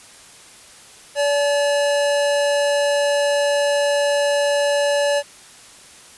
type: tone pair together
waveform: square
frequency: 574 / 860 Hz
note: D5 / A5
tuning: -40 / -40 cents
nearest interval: perfect fifth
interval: 700 cents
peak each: -17 / -28 dBFS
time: 1.15-5.23 s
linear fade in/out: 50 ms
effects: white hiss -44 dBFS RMS until 6.17 s + resampled to 24000 Hz